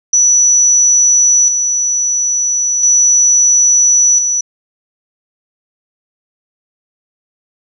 sine tone with tremolo, 5920 Hz, F#8, in tune, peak -6 dBFS, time 0.13-4.41 s, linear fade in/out 5 ms, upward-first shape square, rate 0.37 Hz, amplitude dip 45%, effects none

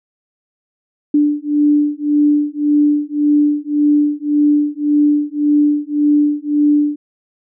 sine beating tone pair, 293.7 / 295.5 Hz, D4 / D4, 0 / +11 cents, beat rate 1.8 Hz, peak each -14 dBFS, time 1.14-6.96 s, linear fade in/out 5 ms, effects none

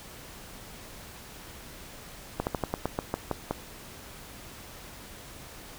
slowing click train, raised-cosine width 1 ms, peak -13 dBFS, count 10, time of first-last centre 2.4-3.51 s, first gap 69 ms, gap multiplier 1.14, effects pink hiss -46 dBFS RMS until 5.78 s

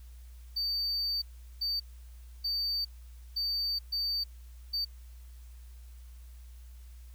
triangle tone bursts at uneven times, 4600 Hz, D8, 37 cents flat, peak -28 dBFS, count 6, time 0.56-1.22 / 1.61-1.8 / 2.44-2.85 / 3.36-3.79 / 3.92-4.24 / 4.73-4.85 s, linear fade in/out 10 ms, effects added 60 Hz sine -46 dBFS peak until 7.14 s + white hiss -64 dBFS RMS until 7.14 s

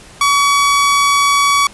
sawtooth tone, 1133 Hz, C#6, 37 cents sharp, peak -6 dBFS, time 0.21-1.67 s, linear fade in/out 2 ms, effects pink hiss -39 dBFS RMS until 1.73 s + resampled to 24000 Hz

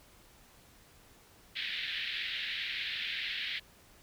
white band-pass noise, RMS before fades -37 dBFS, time 1.55-3.6 s, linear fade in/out 20 ms, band 1700 to 3900 Hz, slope 48 dB/octave, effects pink hiss -60 dBFS RMS until 4.02 s

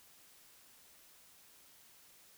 silence, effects white hiss -62 dBFS RMS until 2.37 s

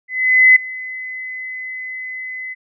sine tone with ADSR envelope, 2026 Hz, B6, 44 cents sharp, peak -4 dBFS, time 0.08-2.55 s, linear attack 480 ms, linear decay 6 ms, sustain -21 dB, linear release 28 ms, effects none

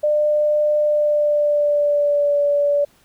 sine tone with pitch glide, 599 to 576.9 Hz, D5 to D5, +34 to -31 cents, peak -14 dBFS, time 0.03-2.85 s, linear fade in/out 10 ms, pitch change -65 cents, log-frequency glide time 0.78-2.39 s, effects pink hiss -56 dBFS RMS until 3.04 s

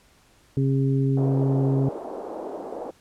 harmonic tone, 135.5 Hz, C#3, 39 cents flat, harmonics 1 / 2 / 3, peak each -20 / -25 / -29 dBFS, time 0.57-1.89 s, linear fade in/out 2 ms
pink band-pass noise, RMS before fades -34 dBFS, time 1.17-2.91 s, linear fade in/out 5 ms, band 330 to 760 Hz, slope 24 dB/octave
effects pink hiss -58 dBFS RMS until 3 s + low-pass 11000 Hz 12 dB/octave

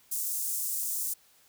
pink high-pass noise, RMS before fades -32 dBFS, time 0.11-1.14 s, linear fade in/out 10 ms, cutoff 7600 Hz, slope 24 dB/octave, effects white hiss -62 dBFS RMS until 1.48 s

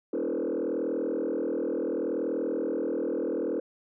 sine tone with frequency modulation, 392 Hz, G4, in tune, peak -25 dBFS, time 0.13-3.6 s, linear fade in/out 5 ms, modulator 40.7 Hz, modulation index 3.1, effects tanh soft clip ceiling -24 dBFS

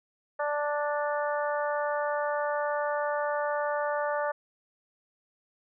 harmonic tone, 293.7 Hz, D4, in tune, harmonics 2 / 3 / 4 / 5 / 6, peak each -29 / -33 / -35 / -37 / -39 dBFS, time 0.39-4.32 s, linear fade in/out 10 ms, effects none

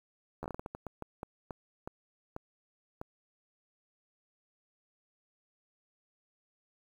slowing click train, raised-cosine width 1 ms, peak -25 dBFS, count 16, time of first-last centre 0.43-3.014 s, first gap 12 ms, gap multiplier 1.33, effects 9-bit

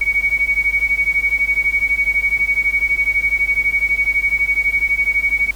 sine beating tone pair, 2239 / 2251 Hz, C#7 / C#7, +17 / +26 cents, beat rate 12 Hz, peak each -17 dBFS, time 0.01-5.51 s, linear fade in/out 5 ms, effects added 50 Hz sine -32 dBFS peak until 5.55 s + pink hiss -40 dBFS RMS until 5.55 s

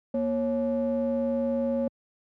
triangle ring-modulated tone, 155.56 Hz, D#3, in tune, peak -19 dBFS, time 0.14-1.88 s, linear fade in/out 5 ms, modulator 393 Hz, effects high-pass 80 Hz 12 dB/octave

